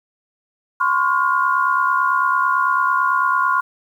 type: tone cluster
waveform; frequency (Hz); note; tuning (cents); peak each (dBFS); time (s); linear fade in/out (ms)
sine; 1028 / 1097 / 1421; C6 / C#6 / F6; -31 / -18 / +30; -19; 0.8-3.61; 10
effects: 8-bit